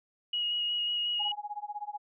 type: tone with vibrato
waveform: sine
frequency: 2890 Hz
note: F#7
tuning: 41 cents flat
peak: -28 dBFS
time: 0.33-1.32 s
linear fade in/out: 5 ms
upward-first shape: square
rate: 5.5 Hz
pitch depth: 10 cents each way
type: tone with tremolo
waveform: sine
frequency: 830.6 Hz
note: G#5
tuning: in tune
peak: -32 dBFS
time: 1.19-1.98 s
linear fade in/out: 20 ms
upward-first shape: sine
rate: 16 Hz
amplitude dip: 95%
effects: none